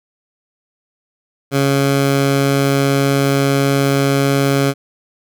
15% pulse tone, 138.59 Hz, C#3, in tune, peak -6 dBFS, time 1.51-4.74 s, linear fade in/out 50 ms, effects none

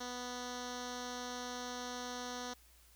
10% pulse tone with low-pass filter, 246.9 Hz, B3, in tune, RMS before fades -43 dBFS, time 0-2.54 s, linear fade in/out 10 ms, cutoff 5400 Hz, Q 3.9, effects added 59 Hz sine -64 dBFS peak until 2.95 s + white hiss -65 dBFS RMS until 2.95 s

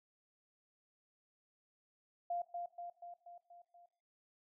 sine tone with echo, 697 Hz, F5, 4 cents flat, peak -35 dBFS, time 2.3-2.42 s, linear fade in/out 5 ms, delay 240 ms, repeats 6, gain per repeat -4 dB, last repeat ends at 3.86 s, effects noise-tail reverb RT60 0.5 s tail -18 dB re dry

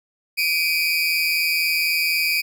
30% pulse tone pair together, 2314 / 2478 Hz, D7 / D#7, -26 / -8 cents, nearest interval minor second, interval 118 cents, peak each -19 dBFS, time 0.37-2.42 s, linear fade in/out 20 ms, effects none

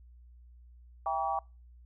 sine chord, E diminished seventh, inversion none, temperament just, 659.3 / 791.1 / 949.3 / 1139.2 Hz, E5 / G5 / Bb5 / Db6, 0 / +16 / +31 / +47 cents, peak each -37 / -31 / -36 / -35 dBFS, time 1.06-1.39 s, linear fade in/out 2 ms, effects noise-tail reverb RT60 0.3 s tail -26 dB re dry + added 60 Hz sine -52 dBFS peak until 1.85 s

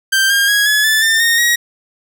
sawtooth tone with pitch steps, 1569 / 1612.2 / 1656.5 / 1702.1 / 1749 / 1797.1 / 1846.6 / 1897.4 Hz, G6 / G6 / G#6 / G#6 / A6 / A6 / A#6 / A#6, +1 / +48 / -5 / +42 / -11 / +36 / -17 / +30 cents, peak -7 dBFS, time 0.12-1.56 s, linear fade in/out 10 ms, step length 180 ms, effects none

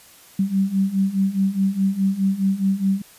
sine beating tone pair, 191.1 / 195.9 Hz, G3 / G3, -44 / -1 cents, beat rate 4.8 Hz, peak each -22 / -19 dBFS, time 0.39-3.02 s, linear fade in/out 5 ms, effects white hiss -48 dBFS RMS until 3.18 s + resampled to 32000 Hz

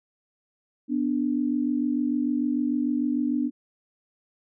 sine tone pair together, 247 / 293.7 Hz, B3 / D4, 0 / 0 cents, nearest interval minor third, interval 300 cents, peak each -25 dBFS, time 0.88-3.51 s, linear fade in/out 50 ms, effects none

